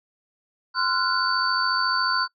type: tone cluster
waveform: sine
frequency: 1035 / 1375 / 1469 / 4548 Hz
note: C6 / F6 / F#6 / C#8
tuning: -19 / -27 / -13 / +44 cents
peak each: -26 dBFS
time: 0.74-2.28 s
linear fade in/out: 50 ms
effects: noise-tail reverb RT60 0.1 s tail -23 dB re dry